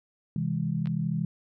sine chord, C augmented, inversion none, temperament just, 130.81 / 163.52 / 204.4 Hz, C3 / E3 / G#3, 0 / -14 / -27 cents, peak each -32 / -28 / -32 dBFS, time 0.36-1.25 s, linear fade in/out 2 ms
clicks, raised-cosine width 0.3 ms, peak -29 dBFS, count 2, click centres 0.858 / 0.872 s
effects none

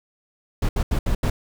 brown noise bursts at uneven times, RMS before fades -20 dBFS, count 5, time 0.62-0.69 / 0.76-0.83 / 0.91-0.99 / 1.06-1.15 / 1.23-1.3 s, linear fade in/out 5 ms, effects none

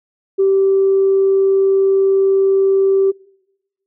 sine tone, 388.4 Hz, G4, 16 cents flat, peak -9 dBFS, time 0.38-3.12 s, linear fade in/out 20 ms, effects noise-tail reverb RT60 1.0 s tail -25 dB re dry + tanh soft clip ceiling -5 dBFS

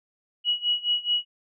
sine tone with tremolo, 2916 Hz, F#7, 26 cents flat, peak -19 dBFS, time 0.44-1.25 s, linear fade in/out 50 ms, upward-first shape sine, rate 4.7 Hz, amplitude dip 90%, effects none

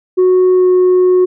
sine tone with pitch glide, 368 to 365.5 Hz, F#4 to F#4, -9 to -21 cents, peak -4 dBFS, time 0.17-1.26 s, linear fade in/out 20 ms, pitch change -12 cents, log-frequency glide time 0.54-0.67 s, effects tanh soft clip ceiling -5 dBFS

